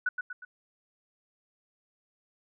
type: tone with echo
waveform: sine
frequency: 1480 Hz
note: F#6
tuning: in tune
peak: -24 dBFS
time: 0.06-0.09 s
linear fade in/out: 5 ms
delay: 120 ms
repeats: 3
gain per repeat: -6 dB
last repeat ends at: 0.45 s
effects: none